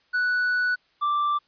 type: tone pair in turn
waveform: triangle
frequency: 1480 / 1174.7 Hz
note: F#6 / D6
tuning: 0 / 0 cents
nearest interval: major third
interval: 400 cents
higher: first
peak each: -19 dBFS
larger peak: neither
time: 0.13-0.76 / 1.01-1.39 s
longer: first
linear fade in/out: 20 ms
effects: white hiss -64 dBFS RMS until 1.47 s + resampled to 11025 Hz